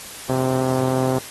5% pulse tone with low-pass filter, 130 Hz, C3, 11 cents flat, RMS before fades -21 dBFS, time 0.29-1.19 s, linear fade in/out 5 ms, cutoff 570 Hz, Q 0.7, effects white hiss -36 dBFS RMS until 1.3 s + AAC 32 kbps

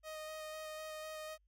sawtooth tone with vibrato, 622.3 Hz, D#5, in tune, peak -40 dBFS, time 0.03-1.38 s, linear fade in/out 50 ms, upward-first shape square, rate 4 Hz, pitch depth 9 cents each way, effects added 50 Hz sine -70 dBFS peak until 1.47 s

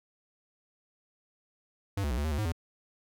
square tone with pitch steps, 98.9 / 72.6 / 60.1 / 72.6 / 78.7 / 72.4 / 106.7 / 82.7 Hz, G2 / D2 / B1 / D2 / D#2 / D2 / G#2 / E2, +16 / -19 / -46 / -19 / +20 / -24 / +47 / +6 cents, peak -29 dBFS, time 1.97-2.522 s, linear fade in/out 5 ms, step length 69 ms, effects none

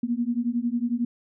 sine beating tone pair, 233.1 / 244.1 Hz, A#3 / B3, 0 / -20 cents, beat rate 11 Hz, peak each -26 dBFS, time 0.03-1.05 s, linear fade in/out 5 ms, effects none

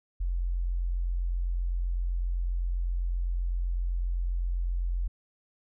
sine tone, 43.88 Hz, F1, 9 cents sharp, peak -26 dBFS, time 0.2-5.08 s, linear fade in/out 10 ms, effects none

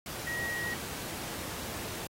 sine tone in noise, 1900 Hz, A#6, 33 cents sharp, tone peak -33 dBFS, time 0.27-0.74 s, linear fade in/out 2 ms, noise pink, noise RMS -39 dBFS, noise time 0.06-2.07 s, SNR +3 dB, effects high-pass 80 Hz 12 dB/octave + AAC 48 kbps

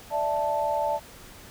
sine chord, D suspended second, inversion none, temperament equal, 587.3 / 659.3 / 880 Hz, D5 / E5 / A5, 0 / 0 / 0 cents, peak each -28 / -30 / -26 dBFS, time 0.1-1 s, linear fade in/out 50 ms, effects pink hiss -47 dBFS RMS until 1.5 s

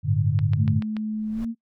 sine chord, G suspended second, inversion none, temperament equal, 98 / 110 / 146.83 Hz, G2 / A2 / D3, 0 / 0 / 0 cents, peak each -23 dBFS, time 0.03-0.82 s, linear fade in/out 50 ms
click train, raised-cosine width 0.3 ms, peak -21 dBFS, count 5, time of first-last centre 0.39-0.967 s, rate 6.93 Hz
sine tone with pitch glide, 215.4 to 229.5 Hz, A3 to A#3, -37 to -27 cents, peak -25 dBFS, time 0.57-1.55 s, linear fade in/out 50 ms, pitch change +110 cents, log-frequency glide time 1.32-1.43 s
brown noise with exponential growth, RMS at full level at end -33 dBFS, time 1.08-1.45 s, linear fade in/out 5 ms, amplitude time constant 79 ms
effects noise-tail reverb RT60 0.1 s tail -26 dB re dry

